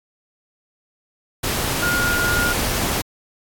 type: tone in noise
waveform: sine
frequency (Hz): 1425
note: F6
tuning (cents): +34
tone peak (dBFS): -19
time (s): 1.82-2.53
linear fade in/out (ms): 10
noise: pink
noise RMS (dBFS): -22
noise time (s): 1.43-3.02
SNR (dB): 0
effects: AAC 64 kbps